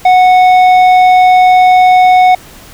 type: tone with tanh clipping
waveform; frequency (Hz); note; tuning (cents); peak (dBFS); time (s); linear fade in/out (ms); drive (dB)
sine; 736; F#5; -9; -4; 0.05-2.35; 5; 9
effects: pink hiss -35 dBFS RMS until 2.73 s